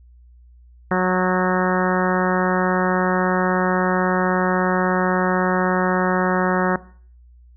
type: harmonic tone with a mistuned harmonic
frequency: 183.7 Hz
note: F#3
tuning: 12 cents flat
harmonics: 1 / 2 / 3 / 4 / 5 / 6 / 7 / 8 / 9 / 10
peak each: -20 / -23 / -25 / -26 / -27 / -28 / -28 / -29 / -30 / -30 dBFS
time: 0.91-6.76 s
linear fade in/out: 2 ms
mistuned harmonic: 9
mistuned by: -18 cents
effects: noise-tail reverb RT60 0.5 s tail -19 dB re dry + added 60 Hz sine -45 dBFS peak until 7.56 s